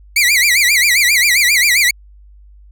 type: tone with vibrato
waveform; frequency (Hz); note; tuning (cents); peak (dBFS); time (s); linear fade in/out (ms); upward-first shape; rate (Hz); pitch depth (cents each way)
sawtooth; 2149; C7; +46; -6; 0.16-1.91; 5; sine; 7.5; 200
effects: added 50 Hz sine -39 dBFS peak until 2.71 s